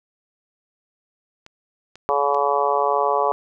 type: clicks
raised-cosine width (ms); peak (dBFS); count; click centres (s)
0.2; -24; 3; 1.464 / 1.956 / 2.346
type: harmonic tone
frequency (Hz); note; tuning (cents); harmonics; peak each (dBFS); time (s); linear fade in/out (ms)
142.2; C#3; +45; 3 / 4 / 5 / 6 / 7 / 8; -24 / -24 / -24 / -24 / -24 / -24; 2.09-3.32; 0
effects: none